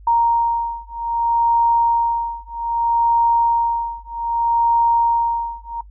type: beating tone pair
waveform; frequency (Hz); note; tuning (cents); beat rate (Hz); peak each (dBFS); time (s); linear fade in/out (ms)
sine; 932.3 / 932.93; A#5 / A#5; 0 / +1; 0.63; -18 / -18; 0.07-5.81; 5
effects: noise-tail reverb RT60 0.1 s tail -20 dB re dry + added 50 Hz sine -39 dBFS peak until 5.9 s